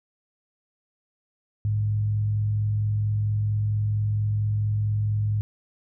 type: tone with frequency modulation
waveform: sine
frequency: 105.1 Hz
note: G#2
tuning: 21 cents sharp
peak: -21 dBFS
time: 1.65-5.41 s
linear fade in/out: 0 ms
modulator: 44.4 Hz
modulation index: 0.26
effects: none